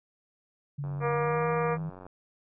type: tone with pitch glide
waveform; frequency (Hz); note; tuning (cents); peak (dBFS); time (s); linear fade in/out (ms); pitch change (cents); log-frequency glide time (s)
sine; 142.6 to 160.06; C#3 to D#3; +49 to +49; -31; 0.78-1.9; 10; +200; 1.06-1.47
type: click train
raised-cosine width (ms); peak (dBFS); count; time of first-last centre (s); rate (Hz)
1; -32; 114; 0.84-2.066; 92.2
type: harmonic tone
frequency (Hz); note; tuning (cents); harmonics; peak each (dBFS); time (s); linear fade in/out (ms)
237.4; A#3; +32; 2 / 3 / 4 / 5 / 6 / 7 / 8 / 9 / 10; -28 / -35 / -36 / -33 / -42 / -42 / -44 / -45 / -43; 1-1.78; 50
effects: none